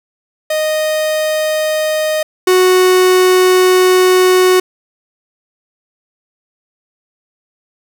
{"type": "tone pair in turn", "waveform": "45% pulse", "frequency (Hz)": [620, 368.7], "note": ["D#5", "F#4"], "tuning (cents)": [-6, -6], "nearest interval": "major sixth", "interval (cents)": 900, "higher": "first", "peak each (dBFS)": [-13, -7], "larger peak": "second", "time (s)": [[0.5, 2.23], [2.47, 4.6]], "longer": "second", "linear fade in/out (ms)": 5, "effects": []}